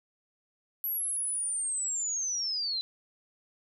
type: linear sweep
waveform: sine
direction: down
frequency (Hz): 11840 to 3977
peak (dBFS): -29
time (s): 0.84-2.81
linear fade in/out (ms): 0
effects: none